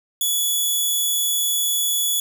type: tone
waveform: 10% pulse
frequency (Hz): 3412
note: G#7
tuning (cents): +46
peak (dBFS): -11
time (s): 0.21-2.2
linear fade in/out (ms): 2
effects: none